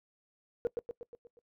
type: tone with echo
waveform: sine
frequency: 474.2 Hz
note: A#4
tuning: 30 cents sharp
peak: -25 dBFS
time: 0.65-0.67 s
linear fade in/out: 0 ms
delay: 120 ms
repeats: 6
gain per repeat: -5 dB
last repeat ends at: 1.39 s
effects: noise-tail reverb RT60 0.1 s tail -22 dB re dry + tanh soft clip ceiling -24 dBFS